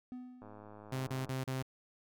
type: tone with exponential decay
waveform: triangle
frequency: 250.4 Hz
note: B3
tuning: 24 cents sharp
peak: -38 dBFS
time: 0.12-0.95 s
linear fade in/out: 0 ms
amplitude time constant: 180 ms
type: click train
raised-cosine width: 1 ms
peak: -38 dBFS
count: 92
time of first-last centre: 0.42-1.287 s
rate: 105 Hz
type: tone bursts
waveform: sawtooth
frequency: 131.1 Hz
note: C3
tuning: 4 cents sharp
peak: -31 dBFS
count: 4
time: 0.92-1.625 s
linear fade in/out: 5 ms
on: 150 ms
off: 35 ms
effects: none